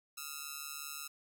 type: ring-modulated tone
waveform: 5% pulse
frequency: 1318.5 Hz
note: E6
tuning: in tune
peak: -27 dBFS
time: 0.17-1.08 s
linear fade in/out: 10 ms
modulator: 72.7 Hz
effects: none